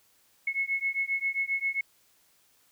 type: beating tone pair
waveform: sine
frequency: 2184 / 2191.5 Hz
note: C#7 / C#7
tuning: -26 / -20 cents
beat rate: 7.5 Hz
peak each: -30 dBFS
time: 0.47-1.81 s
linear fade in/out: 5 ms
effects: white hiss -65 dBFS RMS until 2.71 s